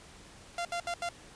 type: tone bursts at uneven times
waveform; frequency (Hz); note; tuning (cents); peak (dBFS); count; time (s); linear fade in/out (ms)
sawtooth; 692; F5; -16; -28; 4; 0.58-0.65 / 0.72-0.8 / 0.87-0.94 / 1.02-1.09; 2
effects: pink hiss -53 dBFS RMS until 1.35 s + resampled to 22050 Hz